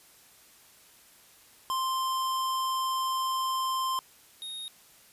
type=tone pair in turn; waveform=square; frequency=1046.5 / 3729 Hz; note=C6 / A#7; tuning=0 / 0 cents; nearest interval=octave + minor seventh; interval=2200 cents; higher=second; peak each=-28 / -37 dBFS; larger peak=first; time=1.7-3.99 / 4.42-4.68 s; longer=first; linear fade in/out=0 ms; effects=white hiss -57 dBFS RMS until 5.12 s + resampled to 32000 Hz